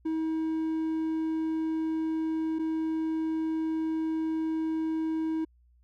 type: tone pair in turn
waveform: triangle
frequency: 319.3 / 319.3 Hz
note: D#4 / D#4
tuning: +45 / +45 cents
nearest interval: unison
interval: 0 cents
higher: neither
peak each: -25 dBFS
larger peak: neither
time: 0.05-2.59 / 2.59-5.45 s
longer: second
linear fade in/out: 10 ms
effects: added 60 Hz sine -59 dBFS peak until 5.83 s